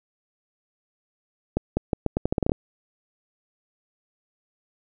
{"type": "accelerating click train", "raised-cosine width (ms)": 2, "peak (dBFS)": -8, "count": 12, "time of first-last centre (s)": [1.57, 2.519], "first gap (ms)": 200, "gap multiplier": 0.81, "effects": []}